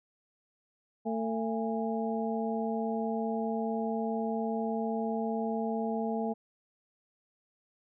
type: harmonic tone with a mistuned harmonic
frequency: 224.4 Hz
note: A3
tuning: 34 cents sharp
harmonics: 1 / 2 / 3 / 4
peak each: -32 / -35 / -37 / -38 dBFS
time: 1.05-6.34 s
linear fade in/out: 20 ms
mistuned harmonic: 4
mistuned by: -150 cents
effects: none